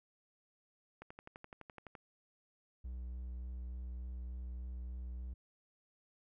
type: click train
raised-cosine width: 0.5 ms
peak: -34 dBFS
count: 12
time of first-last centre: 1.02-1.952 s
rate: 11.8 Hz
type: tone with vibrato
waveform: triangle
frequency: 61.74 Hz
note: B1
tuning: in tune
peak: -39 dBFS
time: 2.84-5.34 s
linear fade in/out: 10 ms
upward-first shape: sine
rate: 3.4 Hz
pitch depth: 14 cents each way
effects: none